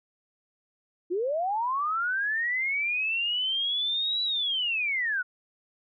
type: linear two-way sweep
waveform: sine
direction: up then down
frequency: 330 to 3952 to 1425 Hz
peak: -25 dBFS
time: 1.1-5.23 s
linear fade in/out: 20 ms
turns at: 4.23 s
effects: none